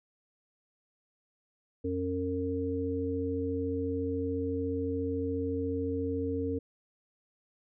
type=harmonic tone; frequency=91.4 Hz; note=F#2; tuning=21 cents flat; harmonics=1 / 3 / 5; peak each=-36 / -33 / -33 dBFS; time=1.84-6.59 s; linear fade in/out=10 ms; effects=none